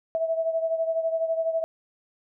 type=beating tone pair; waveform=sine; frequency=651 / 663 Hz; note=E5 / E5; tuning=-22 / +10 cents; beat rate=12 Hz; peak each=-24 / -30 dBFS; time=0.15-1.64 s; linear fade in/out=0 ms; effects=none